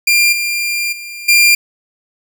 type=tone with level steps; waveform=sawtooth; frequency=2392 Hz; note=D7; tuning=31 cents sharp; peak=-5 / -12 / -23 / -3 dBFS; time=0.07-1.55 s; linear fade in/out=5 ms; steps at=0.32 / 0.92 / 1.28 s; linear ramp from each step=10 ms; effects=none